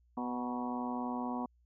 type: harmonic tone with a mistuned harmonic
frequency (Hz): 123.47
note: B2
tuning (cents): 0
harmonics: 2 / 3 / 4 / 5 / 6 / 7 / 8 / 9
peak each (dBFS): -36 / -49 / -48 / -50 / -42 / -47 / -42 / -47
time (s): 0.17-1.46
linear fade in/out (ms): 5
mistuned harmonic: 8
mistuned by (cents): -36
effects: added 60 Hz sine -65 dBFS peak until 1.65 s